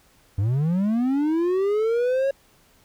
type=linear sweep; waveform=triangle; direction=up; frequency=92.5 to 554.4 Hz; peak=-17 dBFS; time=0.38-2.31 s; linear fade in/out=5 ms; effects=pink hiss -58 dBFS RMS until 2.84 s